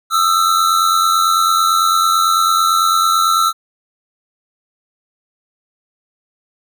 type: tone pair together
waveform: square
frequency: 1244.5 / 1333.5 Hz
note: D#6 / E6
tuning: 0 / +20 cents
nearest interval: minor second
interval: 120 cents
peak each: -18 / -13 dBFS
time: 0.1-3.53 s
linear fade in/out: 50 ms
effects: none